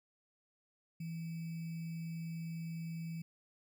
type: tone with sample-and-hold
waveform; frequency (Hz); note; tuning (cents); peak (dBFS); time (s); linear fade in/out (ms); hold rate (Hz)
sine; 164.81; E3; 0; -39; 1-3.22; 5; 2450
effects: none